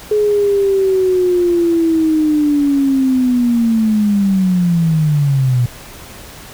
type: linear sweep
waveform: sine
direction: down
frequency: 424.5 to 120 Hz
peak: -10 dBFS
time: 0.11-5.66 s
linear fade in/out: 5 ms
effects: pink hiss -35 dBFS RMS until 6.53 s